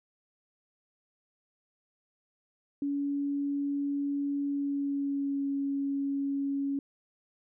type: tone with pitch glide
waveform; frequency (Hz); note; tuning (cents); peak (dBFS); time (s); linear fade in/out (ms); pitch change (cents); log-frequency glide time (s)
sine; 283.1 to 278.2; C#4 to C#4; +37 to +6; -28; 2.82-6.79; 2; -31; 4.45-5.47
effects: none